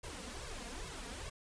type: noise with flanger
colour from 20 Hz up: pink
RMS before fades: -45 dBFS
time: 0.03-1.3 s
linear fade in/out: 10 ms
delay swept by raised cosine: 1.8 to 4.3 ms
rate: 2.4 Hz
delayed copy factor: +0.95
effects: resampled to 22050 Hz